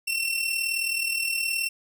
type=tone with amplitude modulation; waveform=sawtooth; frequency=2708 Hz; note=E7; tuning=46 cents sharp; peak=-19 dBFS; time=0.07-1.69 s; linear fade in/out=10 ms; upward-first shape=sine; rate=39 Hz; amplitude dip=55%; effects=none